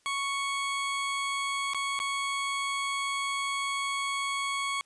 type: tone with dropouts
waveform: 20% pulse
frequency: 1108.7 Hz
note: C#6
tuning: in tune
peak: -24 dBFS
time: 0.06-4.81 s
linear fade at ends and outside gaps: 0 ms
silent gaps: 1.735-1.746 / 1.991-2.001 s
effects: white hiss -67 dBFS RMS until 4.85 s + resampled to 22050 Hz